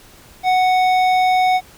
sine tone with hard clipping, 740 Hz, F#5, in tune, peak -14 dBFS, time 0.43-1.61 s, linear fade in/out 50 ms, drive 11 dB, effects pink hiss -45 dBFS RMS until 1.77 s

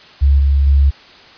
sine tone with level steps, 69.6 Hz, C#2, 8 cents sharp, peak -7 / -9 / -7 dBFS, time 0.21-0.91 s, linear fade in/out 20 ms, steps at 0.39 / 0.67 s, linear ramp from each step 2 ms, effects white hiss -41 dBFS RMS until 1.37 s + resampled to 11025 Hz

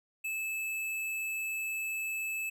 sine tone with hard clipping, 2613 Hz, E7, 16 cents flat, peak -34 dBFS, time 0.24-2.5 s, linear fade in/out 10 ms, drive 15 dB, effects none

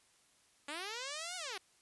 5% pulse linear two-way sweep, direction up then down, 277.2 to 746 to 355 Hz, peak -29 dBFS, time 0.68-1.58 s, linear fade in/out 5 ms, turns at 1.36 s, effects white hiss -69 dBFS RMS until 1.81 s + resampled to 24000 Hz

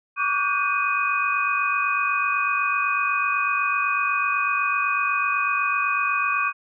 sine tone cluster, 1133 / 1181 / 1461 / 1571 / 2494 Hz, C#6 / D6 / F#6 / G6 / D#7, +37 / +9 / -22 / +3 / +3 cents, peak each -24 / -30 / -30 / -29 / -24 dBFS, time 0.16-6.53 s, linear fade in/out 50 ms, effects none

